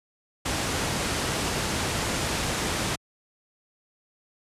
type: low-pass noise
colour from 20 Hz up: pink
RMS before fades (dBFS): -27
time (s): 0.45-2.96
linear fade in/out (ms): 10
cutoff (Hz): 10000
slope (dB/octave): 24
effects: high-pass 60 Hz 12 dB/octave + resampled to 32000 Hz